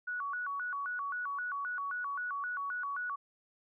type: tone with vibrato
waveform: sine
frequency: 1285 Hz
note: E6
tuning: 45 cents flat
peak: -34 dBFS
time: 0.07-3.16 s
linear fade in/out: 10 ms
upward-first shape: square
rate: 3.8 Hz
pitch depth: 230 cents each way
effects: none